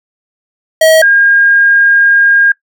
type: tone pair in turn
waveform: square / sine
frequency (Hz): 639 / 1618.1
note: D#5 / G#6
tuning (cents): +46 / -46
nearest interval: octave + major third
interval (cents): 1608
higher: second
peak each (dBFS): -4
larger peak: neither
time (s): 0.81-1.02 / 1.02-2.52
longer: second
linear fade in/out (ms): 5
effects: noise-tail reverb RT60 0.1 s tail -20 dB re dry